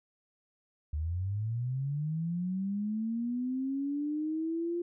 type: linear sweep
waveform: sine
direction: up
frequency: 72.4 to 349.2 Hz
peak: -30 dBFS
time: 0.93-4.82 s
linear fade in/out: 5 ms
effects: none